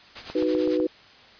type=noise with tremolo; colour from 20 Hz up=white; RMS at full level=-35 dBFS; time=0.15-0.78 s; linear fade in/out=10 ms; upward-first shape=sine; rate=9 Hz; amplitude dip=65%
type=click train; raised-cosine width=1 ms; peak=-22 dBFS; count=5; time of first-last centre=0.3-0.801 s; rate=7.99 Hz
type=chord; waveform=sine; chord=B major; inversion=first; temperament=equal; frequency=311.1 / 370 / 493.9 Hz; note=D#4 / F#4 / B4; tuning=0 / 0 / 0 cents; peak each=-24 / -26 / -25 dBFS; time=0.35-0.87 s; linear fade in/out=5 ms
effects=white hiss -50 dBFS RMS until 1.39 s + resampled to 11025 Hz